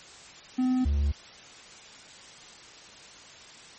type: tone pair in turn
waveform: triangle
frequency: 255 / 71.56 Hz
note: C4 / D2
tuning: -44 / -44 cents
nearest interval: octave + minor seventh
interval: 2200 cents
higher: first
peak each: -20 dBFS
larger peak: neither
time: 0.58-0.85 / 0.85-1.12 s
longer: neither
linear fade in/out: 10 ms
effects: white hiss -48 dBFS RMS until 3.78 s + MP3 32 kbps